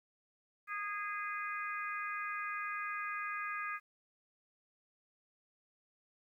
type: harmonic tone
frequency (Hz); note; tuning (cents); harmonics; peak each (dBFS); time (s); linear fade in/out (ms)
411.6; G#4; -16; 3 / 4 / 5 / 6; -40 / -42 / -44 / -46; 0.67-3.8; 50
effects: 12-bit